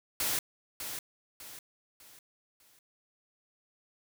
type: noise with echo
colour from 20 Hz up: white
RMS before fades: -31 dBFS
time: 0.2-0.39 s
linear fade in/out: 2 ms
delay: 600 ms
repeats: 4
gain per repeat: -8 dB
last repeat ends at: 2.79 s
effects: none